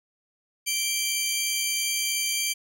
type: tone pair together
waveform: 15% pulse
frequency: 2346 / 3149 Hz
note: D7 / G7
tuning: -2 / +7 cents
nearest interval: perfect fourth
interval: 509 cents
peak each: -20 / -21 dBFS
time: 0.66-2.54 s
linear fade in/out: 20 ms
effects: none